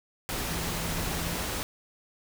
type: tone in noise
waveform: sine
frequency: 166.3 Hz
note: E3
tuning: 16 cents sharp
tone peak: -37 dBFS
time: 0.45-1.35 s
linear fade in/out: 0 ms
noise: pink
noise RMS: -32 dBFS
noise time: 0.29-1.63 s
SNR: -8 dB
effects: none